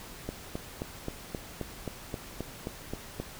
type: click train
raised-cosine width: 2 ms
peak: -20 dBFS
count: 12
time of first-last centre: 0.29-3.2 s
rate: 3.78 Hz
effects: pink hiss -46 dBFS RMS until 3.39 s